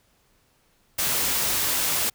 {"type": "noise", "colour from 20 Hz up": "white", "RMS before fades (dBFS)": -24, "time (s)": [0.98, 2.1], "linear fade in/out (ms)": 10, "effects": ["pink hiss -64 dBFS RMS until 2.14 s"]}